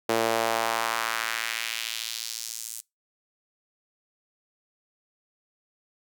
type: tone with high-pass filter sweep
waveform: sawtooth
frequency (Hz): 113.8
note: A#2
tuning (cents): -41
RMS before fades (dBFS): -29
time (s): 0.09-2.81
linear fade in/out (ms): 5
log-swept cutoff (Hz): 420 to 8300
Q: 1.5
effects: noise-tail reverb RT60 0.2 s tail -23 dB re dry